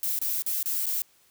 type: noise with dropouts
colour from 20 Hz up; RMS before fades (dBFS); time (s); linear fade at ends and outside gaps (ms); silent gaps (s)
violet; -28; 0.03-1.02; 1; 0.19-0.215 / 0.422-0.463 / 0.629-0.658 / 0.858-0.866
effects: white hiss -62 dBFS RMS until 1.3 s